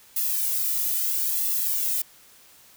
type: noise with flanger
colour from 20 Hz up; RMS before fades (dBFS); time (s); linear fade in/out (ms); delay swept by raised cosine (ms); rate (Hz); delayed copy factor
violet; -25; 0.16-2.02; 5; 1.3 to 1.89; 0.76; -1
effects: white hiss -53 dBFS RMS until 2.76 s